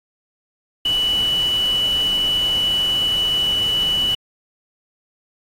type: tone in noise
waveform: sine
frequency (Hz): 2960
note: F#7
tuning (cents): 0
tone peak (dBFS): -16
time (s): 0.85-4.15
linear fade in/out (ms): 5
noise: pink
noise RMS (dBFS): -33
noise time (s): 0.85-4.15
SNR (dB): +14
effects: AAC 48 kbps